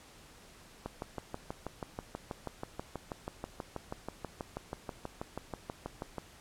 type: click train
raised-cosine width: 1 ms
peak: -23 dBFS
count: 34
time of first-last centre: 0.86-6.183 s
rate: 6.2 Hz
effects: pink hiss -56 dBFS RMS until 6.4 s + low-pass 11000 Hz 12 dB/octave